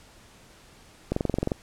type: click train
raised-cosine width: 2 ms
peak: -11 dBFS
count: 10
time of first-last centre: 1.12-1.518 s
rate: 22.6 Hz
effects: pink hiss -53 dBFS RMS until 1.62 s + low-pass 10000 Hz 12 dB/octave